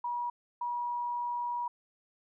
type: tone bursts at uneven times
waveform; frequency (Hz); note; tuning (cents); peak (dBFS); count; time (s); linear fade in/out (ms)
sine; 963; B5; -44; -31; 2; 0.04-0.3 / 0.61-1.68; 5
effects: none